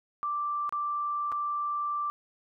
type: tone with dropouts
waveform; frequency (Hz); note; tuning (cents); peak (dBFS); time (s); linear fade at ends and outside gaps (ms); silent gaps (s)
sine; 1174.7; D6; 0; -28; 0.23-2.1; 0; 0.693-0.725 / 1.318-1.323
effects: none